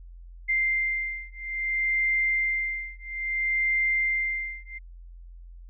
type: beating tone pair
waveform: sine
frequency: 2093 / 2093.6 Hz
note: C7 / C7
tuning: 0 / 0 cents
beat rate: 0.6 Hz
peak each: -27 dBFS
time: 0.48-4.79 s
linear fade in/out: 20 ms
effects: added 43 Hz sine -42 dBFS peak until 5.69 s